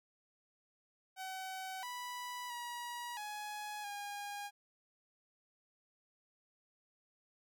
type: tone with pitch steps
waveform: sawtooth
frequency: 757 / 985 / 961 / 839 / 815 Hz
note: F#5 / B5 / B5 / G#5 / G#5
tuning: +39 / -5 / -48 / +17 / -33 cents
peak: -38 dBFS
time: 1.16-4.51 s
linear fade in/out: 50 ms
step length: 670 ms
effects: none